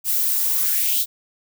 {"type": "noise with high-pass filter sweep", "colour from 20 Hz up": "violet", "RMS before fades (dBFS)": -20, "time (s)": [0.04, 1.06], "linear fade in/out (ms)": 50, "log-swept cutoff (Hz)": [260, 4000], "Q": 3.7, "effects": []}